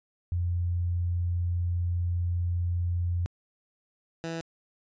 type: tone pair in turn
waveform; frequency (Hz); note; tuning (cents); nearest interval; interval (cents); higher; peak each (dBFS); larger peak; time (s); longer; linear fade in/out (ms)
sine / 15% pulse; 87.5 / 164.77; F2 / E3; +4 / 0; major seventh; 1096; second; -25 / -26; first; 0.32-3.26 / 4.24-4.41; first; 0
effects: resampled to 16000 Hz